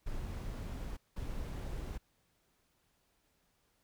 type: noise bursts at uneven times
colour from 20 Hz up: brown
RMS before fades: -40 dBFS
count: 2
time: 0.06-0.97 / 1.16-1.98 s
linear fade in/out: 10 ms
effects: pink hiss -75 dBFS RMS until 3.83 s